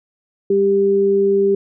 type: tone pair together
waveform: sine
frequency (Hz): 199.2 / 395.3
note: G3 / G4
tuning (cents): +28 / +15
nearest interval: octave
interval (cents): 1187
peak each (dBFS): -22 / -12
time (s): 0.5-1.55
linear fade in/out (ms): 5
effects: none